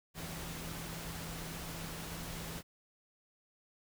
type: tone in noise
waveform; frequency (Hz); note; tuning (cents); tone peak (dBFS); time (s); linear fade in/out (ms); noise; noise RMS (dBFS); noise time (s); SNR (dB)
sine; 164.81; E3; 0; -46; 0.14-2.63; 50; pink; -44; 0.14-2.63; -5
effects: none